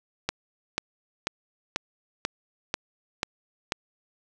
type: click train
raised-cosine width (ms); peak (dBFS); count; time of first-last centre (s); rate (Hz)
0.2; -8; 8; 0.29-3.721; 2.04
effects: none